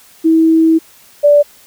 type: tone pair in turn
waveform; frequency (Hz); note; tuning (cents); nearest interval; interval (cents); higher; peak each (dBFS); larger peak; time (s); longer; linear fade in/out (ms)
sine; 323.4 / 583.1; E4 / D5; -33 / -13; minor seventh; 1020; second; -6 / -4; second; 0.24-0.79 / 1.23-1.43; first; 20
effects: white hiss -44 dBFS RMS until 1.66 s